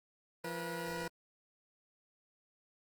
15% pulse tone pair together, 171.01 / 483.7 Hz, F3 / B4, -36 / -36 cents, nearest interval octave + tritone, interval 1800 cents, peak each -35 / -34 dBFS, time 0.44-1.08 s, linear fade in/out 5 ms, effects Opus 24 kbps

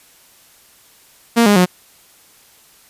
sawtooth tone with pitch steps, 233.1 / 205.3 / 180.79 Hz, A#3 / G#3 / F#3, 0 / -20 / -40 cents, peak -5 dBFS, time 1.36-1.66 s, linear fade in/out 20 ms, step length 100 ms, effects white hiss -49 dBFS RMS until 2.89 s + resampled to 32000 Hz

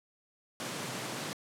pink high-pass noise, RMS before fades -38 dBFS, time 0.6-1.33 s, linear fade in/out 0 ms, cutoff 110 Hz, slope 96 dB/octave, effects low-pass 10000 Hz 12 dB/octave

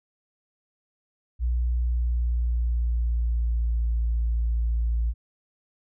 sine tone with pitch glide, 60 to 57.29 Hz, B1 to A#1, -49 to -29 cents, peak -20 dBFS, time 1.39-5.14 s, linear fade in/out 50 ms, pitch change -80 cents, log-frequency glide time 1.82-3.88 s, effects tanh soft clip ceiling -18 dBFS

